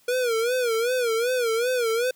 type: tone with vibrato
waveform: square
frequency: 477.6 Hz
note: A#4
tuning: 42 cents sharp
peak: -22 dBFS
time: 0.08-2.11 s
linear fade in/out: 5 ms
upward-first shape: sine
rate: 2.6 Hz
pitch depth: 120 cents each way
effects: white hiss -60 dBFS RMS until 2.15 s